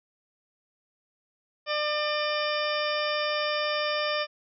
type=harmonic tone; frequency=599 Hz; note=D5; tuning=34 cents sharp; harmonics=1 / 2 / 3 / 4 / 5 / 6 / 8 / 9; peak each=-29 / -32 / -34 / -35 / -36 / -37 / -38 / -39 dBFS; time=1.66-4.27 s; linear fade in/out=50 ms; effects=none